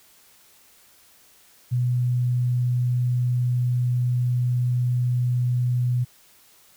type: tone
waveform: sine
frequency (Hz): 123.47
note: B2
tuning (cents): 0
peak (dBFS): -19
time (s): 1.71-6.05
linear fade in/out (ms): 20
effects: white hiss -55 dBFS RMS until 6.76 s

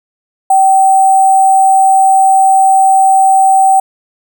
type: tone with sample-and-hold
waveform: sine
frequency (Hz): 770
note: G5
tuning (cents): -31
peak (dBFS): -4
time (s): 0.5-3.8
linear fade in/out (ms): 5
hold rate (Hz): 8820
effects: none

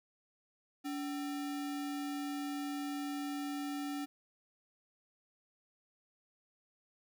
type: tone with sample-and-hold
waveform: sine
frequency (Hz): 286.2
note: D4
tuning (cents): -45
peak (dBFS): -36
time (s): 0.84-4.06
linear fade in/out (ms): 20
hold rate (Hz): 1050
effects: none

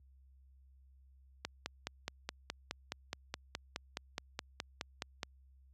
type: click train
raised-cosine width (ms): 0.2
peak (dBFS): -20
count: 19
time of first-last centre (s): 1.45-5.232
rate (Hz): 4.76
effects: added 66 Hz sine -55 dBFS peak until 5.73 s + high-pass 80 Hz 12 dB/octave

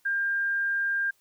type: tone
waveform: sine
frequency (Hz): 1600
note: G6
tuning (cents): +35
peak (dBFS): -24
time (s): 0.05-1.11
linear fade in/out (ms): 10
effects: white hiss -67 dBFS RMS until 1.2 s

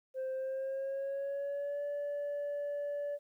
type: tone with pitch glide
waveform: sine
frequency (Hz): 523.3 to 577.3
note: C5 to D5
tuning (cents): 0 to -30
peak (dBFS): -32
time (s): 0.14-3.19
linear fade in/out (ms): 50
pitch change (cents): +170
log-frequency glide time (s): 0.32-1.83
effects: tanh soft clip ceiling -33 dBFS + 12-bit

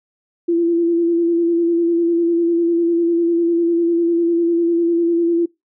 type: tone with vibrato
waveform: sine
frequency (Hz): 338.9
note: E4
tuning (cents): +48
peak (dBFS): -13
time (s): 0.48-5.46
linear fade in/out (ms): 10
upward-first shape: square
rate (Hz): 10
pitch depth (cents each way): 22
effects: noise-tail reverb RT60 0.2 s tail -24 dB re dry

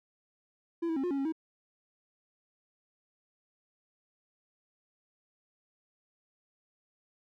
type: tone with pitch steps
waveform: triangle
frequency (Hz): 336.4 / 324.5 / 268.7 / 356.4 / 277.5 / 272.9 / 320.1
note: E4 / E4 / C4 / F4 / C#4 / C#4 / D#4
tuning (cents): +35 / -27 / +46 / +35 / +2 / -27 / +49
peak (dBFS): -27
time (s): 0.82-1.324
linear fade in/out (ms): 10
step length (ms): 72
effects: none

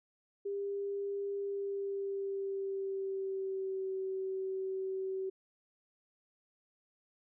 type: tone with pitch glide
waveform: sine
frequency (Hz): 400 to 381.1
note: G4 to G4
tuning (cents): +35 to -49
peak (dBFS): -34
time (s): 0.45-5.3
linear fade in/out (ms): 10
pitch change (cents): -84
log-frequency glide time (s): 1.37-3.92
effects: none

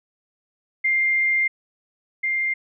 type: tone pair in turn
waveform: sine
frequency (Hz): 2105 / 2105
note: C7 / C7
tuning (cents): +10 / +10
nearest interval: unison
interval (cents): 0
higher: neither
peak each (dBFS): -17 / -20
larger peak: first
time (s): 0.84-1.48 / 2.23-2.54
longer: first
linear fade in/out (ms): 10
effects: none

